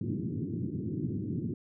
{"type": "band-pass noise", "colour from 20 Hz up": "pink", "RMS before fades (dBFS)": -34, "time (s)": [0.01, 1.54], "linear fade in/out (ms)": 2, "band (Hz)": [100, 350], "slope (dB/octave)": 48, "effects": []}